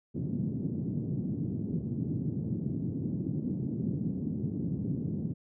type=band-pass noise; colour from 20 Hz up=pink; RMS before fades=-33 dBFS; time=0.14-5.34 s; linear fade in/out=20 ms; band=120 to 280 Hz; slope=24 dB/octave; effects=none